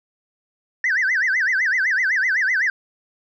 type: tone with vibrato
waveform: sine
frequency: 1763 Hz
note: A6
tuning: 3 cents sharp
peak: -15 dBFS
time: 0.84-2.7 s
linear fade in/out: 2 ms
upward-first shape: sine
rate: 7.9 Hz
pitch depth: 270 cents each way
effects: tanh soft clip ceiling -14 dBFS